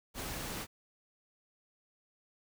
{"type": "noise", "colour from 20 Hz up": "pink", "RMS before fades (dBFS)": -40, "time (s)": [0.14, 0.67], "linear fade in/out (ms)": 50, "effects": []}